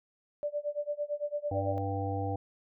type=tone with tremolo; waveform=sine; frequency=587.3 Hz; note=D5; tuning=in tune; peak=-28 dBFS; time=0.43-1.78 s; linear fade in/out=0 ms; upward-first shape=sine; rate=8.9 Hz; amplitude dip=95%
type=harmonic tone; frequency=98.1 Hz; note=G2; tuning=2 cents sharp; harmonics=1 / 3 / 5 / 7 / 8; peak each=-33 / -38 / -38 / -41 / -37 dBFS; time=1.51-2.36 s; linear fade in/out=5 ms
effects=none